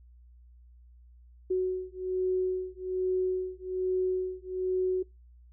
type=beating tone pair; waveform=sine; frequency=370 / 371.2 Hz; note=F#4 / F#4; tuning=0 / +6 cents; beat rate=1.2 Hz; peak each=-30 dBFS; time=1.5-5.03 s; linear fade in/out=10 ms; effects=noise-tail reverb RT60 0.2 s tail -23 dB re dry + added 60 Hz sine -52 dBFS peak until 5.52 s